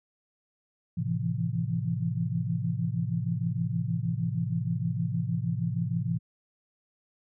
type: chord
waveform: sine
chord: F major seventh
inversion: first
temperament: equal with one note detuned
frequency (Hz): 110 / 130.81 / 164.81 / 171.22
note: A2 / C3 / E3 / F3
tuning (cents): 0 / 0 / 0 / -34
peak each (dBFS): -32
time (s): 0.97-6.19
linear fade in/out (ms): 10
effects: none